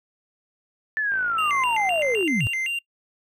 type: linear sweep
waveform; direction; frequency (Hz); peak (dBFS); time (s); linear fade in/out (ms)
sine; down; 1768 to 92.5; -21; 0.97-2.47; 0
type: click train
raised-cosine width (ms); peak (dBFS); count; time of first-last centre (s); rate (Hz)
0.5; -26; 63; 1.12-2.227; 56
type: tone with vibrato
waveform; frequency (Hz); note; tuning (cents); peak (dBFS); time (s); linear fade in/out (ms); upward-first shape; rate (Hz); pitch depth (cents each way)
triangle; 2405; D7; +41; -22; 1.38-2.79; 5; square; 3.9; 250
effects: noise-tail reverb RT60 0.1 s tail -25 dB re dry